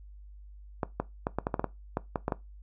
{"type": "clicks", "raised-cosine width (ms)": 1, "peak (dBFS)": -14, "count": 12, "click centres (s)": [0.832, 1, 1.269, 1.386, 1.469, 1.542, 1.595, 1.643, 1.971, 2.158, 2.281, 2.322], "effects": ["noise-tail reverb RT60 0.2 s tail -19 dB re dry", "added 50 Hz sine -46 dBFS peak until 2.62 s"]}